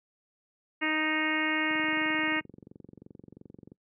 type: harmonic tone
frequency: 311.1 Hz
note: D#4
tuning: in tune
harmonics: 1 / 2 / 3 / 4 / 5 / 6 / 7 / 8 / 9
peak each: -31 / -40 / -38 / -38 / -38 / -32 / -32 / -39 / -37 dBFS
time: 0.81-2.41 s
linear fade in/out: 20 ms
type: click train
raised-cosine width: 3 ms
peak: -32 dBFS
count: 47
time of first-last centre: 1.71-3.719 s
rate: 22.9 Hz
effects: noise-tail reverb RT60 0.1 s tail -23 dB re dry + high-pass 150 Hz 12 dB/octave